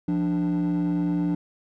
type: tone pair together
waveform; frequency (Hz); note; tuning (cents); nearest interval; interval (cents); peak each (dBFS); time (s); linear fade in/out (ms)
triangle; 174.61 / 294.1; F3 / D4; 0 / +3; major sixth; 903; -21; 0.08-1.35; 5
effects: tanh soft clip ceiling -17 dBFS